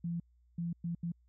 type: tone bursts at uneven times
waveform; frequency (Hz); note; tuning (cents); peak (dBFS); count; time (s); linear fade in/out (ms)
sine; 170.2; F3; -44; -33; 4; 0.04-0.2 / 0.58-0.73 / 0.84-0.95 / 1.03-1.12; 5
effects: added 60 Hz sine -64 dBFS peak until 1.28 s